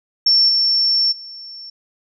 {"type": "tone with level steps", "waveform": "sine", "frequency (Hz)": 5430, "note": "F8", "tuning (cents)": -50, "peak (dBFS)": [-10, -13, -32], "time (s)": [0.26, 1.7], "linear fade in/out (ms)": 5, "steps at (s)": [0.48, 1.11], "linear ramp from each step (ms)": 20, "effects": []}